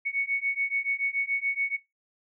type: beating tone pair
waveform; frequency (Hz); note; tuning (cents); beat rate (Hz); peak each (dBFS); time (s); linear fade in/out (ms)
sine; 2217 / 2224; C#7 / C#7; 0 / +5; 7; -29; 0.05-1.77; 20
effects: noise-tail reverb RT60 0.2 s tail -18 dB re dry